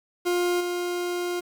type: tone with level steps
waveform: 40% pulse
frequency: 353.4 Hz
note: F4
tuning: 21 cents sharp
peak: -21 / -25 dBFS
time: 0.25-1.41 s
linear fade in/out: 20 ms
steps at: 0.6 s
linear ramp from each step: 10 ms
effects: 8-bit